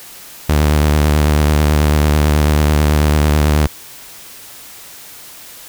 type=tone with vibrato; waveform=sawtooth; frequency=75 Hz; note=D2; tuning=37 cents sharp; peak=-6 dBFS; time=0.49-3.67 s; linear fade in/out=5 ms; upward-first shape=triangle; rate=9.1 Hz; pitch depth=52 cents each way; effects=white hiss -36 dBFS RMS until 5.68 s